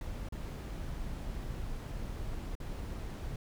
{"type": "noise with dropouts", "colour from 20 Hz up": "brown", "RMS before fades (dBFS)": -39, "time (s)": [0.01, 3.36], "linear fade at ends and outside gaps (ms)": 2, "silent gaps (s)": [[0.288, 0.323], [2.553, 2.601]], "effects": []}